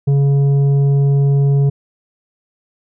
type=tone with tanh clipping; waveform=triangle; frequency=140 Hz; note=C#3; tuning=18 cents sharp; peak=-11 dBFS; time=0.07-1.7 s; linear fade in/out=10 ms; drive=11 dB; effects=none